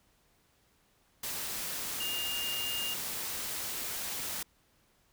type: tone in noise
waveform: sine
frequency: 2825 Hz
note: F7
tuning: 19 cents sharp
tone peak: -34 dBFS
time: 2-2.94 s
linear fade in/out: 5 ms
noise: white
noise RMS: -37 dBFS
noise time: 1.23-4.43 s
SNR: 0 dB
effects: pink hiss -69 dBFS RMS until 5.12 s